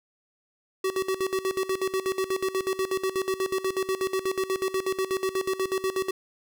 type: tone with tremolo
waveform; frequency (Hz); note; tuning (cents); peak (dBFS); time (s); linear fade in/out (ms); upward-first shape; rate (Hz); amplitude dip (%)
square; 380; F#4; +46; -24; 0.84-6.11; 5; square; 8.2; 80
effects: none

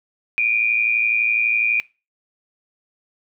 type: tone pair together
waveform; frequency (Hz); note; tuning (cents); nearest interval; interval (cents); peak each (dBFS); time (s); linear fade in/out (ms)
sine; 2349 / 2461; D7 / D#7; 0 / -20; minor second; 80; -21 / -17; 0.38-1.8; 0
effects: noise-tail reverb RT60 0.3 s tail -22 dB re dry

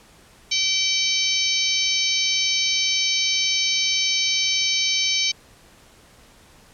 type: harmonic tone with a mistuned harmonic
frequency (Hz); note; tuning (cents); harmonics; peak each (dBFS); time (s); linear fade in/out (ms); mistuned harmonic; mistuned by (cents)
770; G5; -31; 3 / 4 / 5 / 6 / 7 / 8; -26 / -26 / -26 / -26 / -26 / -26; 0.51-5.32; 10; 6; -41
effects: pink hiss -51 dBFS RMS until 6.73 s + low-pass 11000 Hz 12 dB/octave

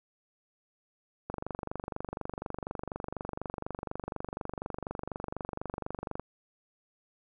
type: click train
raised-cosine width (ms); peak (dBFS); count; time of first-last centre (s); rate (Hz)
1; -21; 119; 1.3-6.196; 24.1
effects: none

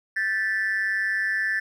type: tone with amplitude modulation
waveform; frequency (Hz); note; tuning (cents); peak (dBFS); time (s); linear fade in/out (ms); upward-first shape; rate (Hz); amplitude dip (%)
triangle; 1760; A6; 0; -15; 0.16-1.6; 10; sine; 199; 90
effects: tanh soft clip ceiling -17 dBFS

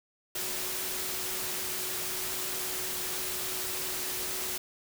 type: tone in noise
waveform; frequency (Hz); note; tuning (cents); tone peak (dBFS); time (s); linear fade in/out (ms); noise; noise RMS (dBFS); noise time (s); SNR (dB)
sine; 370.4; F#4; +2; -45; 0.35-4.58; 5; white; -34; 0.35-4.58; -14
effects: none

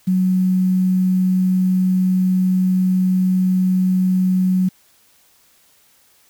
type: tone with quantisation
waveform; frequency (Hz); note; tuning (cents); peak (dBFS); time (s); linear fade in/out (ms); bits
sine; 185.6; F#3; +6; -13; 0.07-4.69; 10; 7
effects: white hiss -55 dBFS RMS until 6.29 s

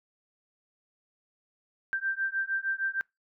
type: beating tone pair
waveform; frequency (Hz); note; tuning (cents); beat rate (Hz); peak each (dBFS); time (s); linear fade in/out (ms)
sine; 1568 / 1574.5; G6 / G6; 0 / +7; 6.5; -31; 1.93-3.01; 0
effects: noise-tail reverb RT60 0.2 s tail -26 dB re dry

